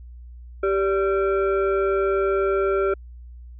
sine tone with frequency modulation, 392 Hz, G4, in tune, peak -18 dBFS, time 0.63-2.94 s, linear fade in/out 5 ms, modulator 972 Hz, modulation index 0.82, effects added 60 Hz sine -38 dBFS peak until 3.59 s

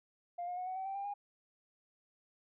sine tone with pitch steps, 700 / 715.1 / 730.6 / 746.4 / 762.5 / 778.9 / 795.8 / 813 Hz, F5 / F5 / F#5 / F#5 / G5 / G5 / G5 / G#5, +4 / +41 / -22 / +15 / -48 / -11 / +26 / -37 cents, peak -36 dBFS, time 0.38-1.14 s, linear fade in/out 10 ms, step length 95 ms, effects tanh soft clip ceiling -33 dBFS

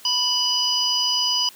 harmonic tone, 987.8 Hz, B5, in tune, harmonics 1 / 3 / 5 / 6, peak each -30 / -23 / -21 / -30 dBFS, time 0.05-1.49 s, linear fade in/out 2 ms, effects white hiss -47 dBFS RMS until 1.55 s + high-pass 150 Hz 12 dB/octave

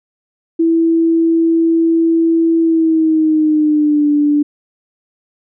sine tone with pitch glide, 329.6 to 293.6 Hz, E4 to D4, 0 to 0 cents, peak -9 dBFS, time 0.59-4.43 s, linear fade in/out 10 ms, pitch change -200 cents, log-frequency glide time 2.6-4.09 s, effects none

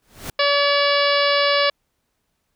pink noise with exponential growth, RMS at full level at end -27 dBFS, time 0.02-0.3 s, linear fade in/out 2 ms, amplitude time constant 60 ms
harmonic tone, 571 Hz, D5, 49 cents flat, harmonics 1 / 2 / 3 / 4 / 5 / 6 / 7 / 8 / 9, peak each -19 / -22 / -24 / -25 / -26 / -27 / -27 / -28 / -29 dBFS, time 0.39-1.7 s, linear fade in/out 5 ms
effects pink hiss -72 dBFS RMS until 2.55 s

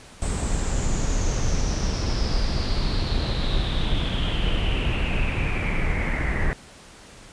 brown noise with low-pass filter sweep, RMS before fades -23 dBFS, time 0.22-6.53 s, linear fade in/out 0 ms, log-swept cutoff 8300 to 1900 Hz, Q 7.9, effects pink hiss -46 dBFS RMS until 7.32 s + resampled to 22050 Hz

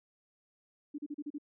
sine tone bursts, 293.7 Hz, D4, in tune, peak -36 dBFS, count 6, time 0.94-1.384 s, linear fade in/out 10 ms, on 44 ms, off 36 ms, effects none

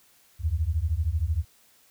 sine beating tone pair, 73.5 / 86.5 Hz, D2 / F2, +2 / -16 cents, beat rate 13 Hz, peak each -26 dBFS, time 0.39-1.45 s, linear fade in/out 50 ms, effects white hiss -60 dBFS RMS until 1.9 s

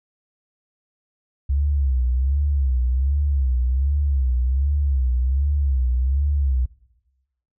sine tone with vibrato, 66.9 Hz, C2, 39 cents sharp, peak -17 dBFS, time 1.49-6.66 s, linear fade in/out 10 ms, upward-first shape sine, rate 1.3 Hz, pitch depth 140 cents each way, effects noise-tail reverb RT60 1.0 s tail -20 dB re dry

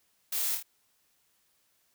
blue noise with echo, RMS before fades -32 dBFS, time 0.32-0.55 s, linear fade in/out 5 ms, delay 26 ms, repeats 3, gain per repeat -4 dB, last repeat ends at 0.628 s, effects white hiss -71 dBFS RMS until 1.94 s

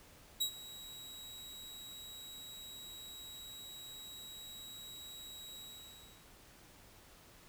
sawtooth tone with ADSR envelope, 3853 Hz, B7, 44 cents flat, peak -27 dBFS, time 0.4-6.27 s, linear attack 14 ms, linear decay 87 ms, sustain -18 dB, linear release 680 ms, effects pink hiss -60 dBFS RMS until 7.48 s

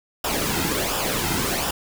pink noise with flanger, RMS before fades -24 dBFS, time 0.24-1.71 s, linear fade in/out 5 ms, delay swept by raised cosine 0.47 to 1.77 ms, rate 1.4 Hz, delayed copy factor -0.6, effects none

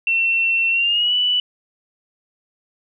sine tone with pitch glide, 2704 to 2966 Hz, E7 to F#7, +43 to +4 cents, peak -15 dBFS, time 0.07-1.4 s, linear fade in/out 2 ms, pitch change +161 cents, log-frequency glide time 0.71-1.14 s, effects none

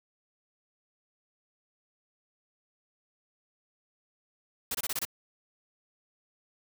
white noise bursts, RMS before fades -32 dBFS, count 6, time 4.71-5.052 s, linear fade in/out 5 ms, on 37 ms, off 24 ms, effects none

